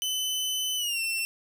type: tone with pitch glide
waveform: sawtooth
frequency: 3027 to 2697 Hz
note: F#7 to E7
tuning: +39 to +39 cents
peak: -24 dBFS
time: 0.02-1.25 s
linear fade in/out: 0 ms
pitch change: -200 cents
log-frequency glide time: 0.76-1 s
effects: none